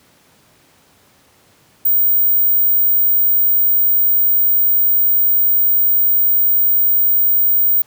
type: tone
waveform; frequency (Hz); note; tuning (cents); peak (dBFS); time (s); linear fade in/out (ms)
sine; 15090; A#9; +20; -10; 1.85-7.82; 5
effects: pink hiss -52 dBFS RMS until 7.86 s + high-pass 100 Hz 12 dB/octave